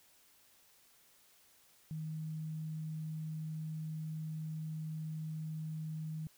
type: tone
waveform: sine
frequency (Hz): 157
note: D#3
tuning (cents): +16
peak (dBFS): -38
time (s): 1.91-6.27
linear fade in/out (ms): 0
effects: white hiss -66 dBFS RMS until 6.37 s